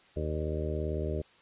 harmonic tone with a mistuned harmonic, 77.8 Hz, D#2, in tune, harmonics 1 / 2 / 3 / 4 / 5 / 6 / 7 / 8, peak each -33 / -38 / -43 / -41 / -37 / -40 / -45 / -40 dBFS, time 0.16-1.22 s, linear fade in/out 10 ms, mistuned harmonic 8, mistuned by -48 cents, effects white hiss -60 dBFS RMS until 1.41 s + resampled to 8000 Hz

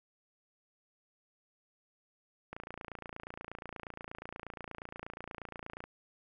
click train, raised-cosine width 0.5 ms, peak -27 dBFS, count 95, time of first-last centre 2.53-5.84 s, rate 28.4 Hz, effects none

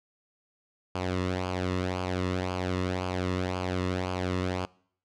sawtooth tone with flanger, 91.5 Hz, F#2, 19 cents flat, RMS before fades -30 dBFS, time 0.95-4.65 s, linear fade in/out 0 ms, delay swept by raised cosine 0.52 to 1.31 ms, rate 1.9 Hz, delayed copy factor -0.65, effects noise-tail reverb RT60 0.6 s tail -24 dB re dry + low-pass 5000 Hz 12 dB/octave

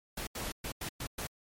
pink noise bursts at uneven times, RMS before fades -38 dBFS, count 6, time 0.17-0.27 / 0.35-0.52 / 0.64-0.72 / 0.81-0.89 / 1-1.07 / 1.18-1.27 s, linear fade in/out 5 ms, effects MP3 64 kbps

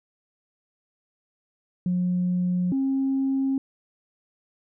sine tone pair in turn, 179.6 / 269.1 Hz, F3 / C4, +49 / +49 cents, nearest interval perfect fifth, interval 700 cents, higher second, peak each -20 dBFS, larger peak neither, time 1.86-2.72 / 2.72-3.58 s, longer neither, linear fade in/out 2 ms, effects tanh soft clip ceiling -17 dBFS

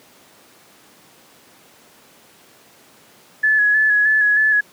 sine tone with vibrato, 1706 Hz, G#6, 46 cents sharp, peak -12 dBFS, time 3.43-4.61 s, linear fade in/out 10 ms, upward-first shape square, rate 3.2 Hz, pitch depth 26 cents each way, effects pink hiss -49 dBFS RMS until 4.72 s + high-pass 200 Hz 12 dB/octave

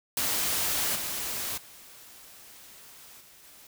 white noise with level steps, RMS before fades -28 / -33 / -50 / -54 / -52 dBFS, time 0.17-3.67 s, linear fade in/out 2 ms, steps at 0.95 / 1.57 / 3.2 / 3.43 s, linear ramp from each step 10 ms, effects none

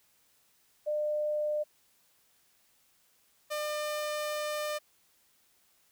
sine / sawtooth tone pair in turn, 601 / 601 Hz, D5 / D5, +40 / +40 cents, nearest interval unison, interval 0 cents, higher neither, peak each -28 dBFS, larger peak neither, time 0.86-1.64 / 3.5-4.79 s, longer second, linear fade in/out 20 ms, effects white hiss -68 dBFS RMS until 5.91 s

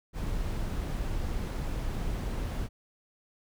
brown noise, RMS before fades -32 dBFS, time 0.13-2.69 s, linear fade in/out 50 ms, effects none

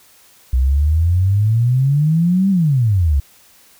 sine exponential two-way sweep, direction up then down, 61.74 to 199 to 66.2 Hz, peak -11 dBFS, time 0.53-3.2 s, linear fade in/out 5 ms, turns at 2.5 s, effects white hiss -49 dBFS RMS until 3.79 s

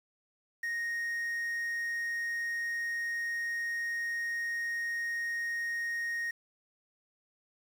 triangle tone with quantisation, 1864.7 Hz, A#6, in tune, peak -30 dBFS, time 0.63-6.31 s, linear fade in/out 5 ms, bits 9, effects none

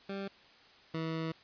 20% pulse tone pair in turn, 196.6 / 161.75 Hz, G3 / E3, +5 / -32 cents, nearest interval minor third, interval 337 cents, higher first, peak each -32 / -29 dBFS, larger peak second, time 0.09-0.28 / 0.94-1.32 s, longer second, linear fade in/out 5 ms, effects white hiss -59 dBFS RMS until 1.43 s + resampled to 11025 Hz

